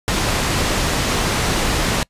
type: low-pass noise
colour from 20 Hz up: pink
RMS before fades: -19 dBFS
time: 0.08-2.03 s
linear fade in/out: 0 ms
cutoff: 8200 Hz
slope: 12 dB/octave
effects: noise-tail reverb RT60 0.1 s tail -25 dB re dry + resampled to 32000 Hz